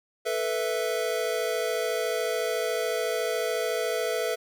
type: chord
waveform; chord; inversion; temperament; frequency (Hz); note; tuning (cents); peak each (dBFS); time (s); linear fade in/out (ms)
square; A suspended second; none; equal; 440 / 493.9 / 659.3; A4 / B4 / E5; 0 / 0 / 0; -31; 0.25-4.36; 20
effects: none